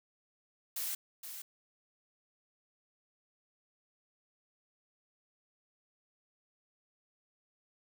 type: noise with echo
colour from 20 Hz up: blue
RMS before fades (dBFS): -37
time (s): 0.76-0.95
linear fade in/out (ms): 5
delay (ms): 470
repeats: 1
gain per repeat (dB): -8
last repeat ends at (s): 1.42
effects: none